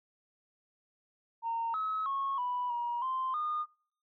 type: tone with pitch steps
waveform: sine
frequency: 919 / 1284 / 1095 / 986 / 954 / 1042 / 1222 Hz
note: A#5 / E6 / C#6 / B5 / A#5 / C6 / D#6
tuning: -25 / -46 / -22 / -3 / +40 / -7 / -32 cents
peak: -30 dBFS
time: 1.42-3.66 s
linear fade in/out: 50 ms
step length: 320 ms
effects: noise-tail reverb RT60 0.5 s tail -23 dB re dry + tanh soft clip ceiling -26 dBFS